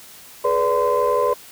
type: tone cluster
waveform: sine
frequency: 421.2 / 492.3 / 579 / 1026 Hz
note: G#4 / B4 / D5 / C6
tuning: +24 / -6 / -25 / -34 cents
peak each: -22 / -19 / -21 / -20 dBFS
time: 0.44-1.34 s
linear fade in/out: 10 ms
effects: tanh soft clip ceiling -9 dBFS + white hiss -43 dBFS RMS until 1.51 s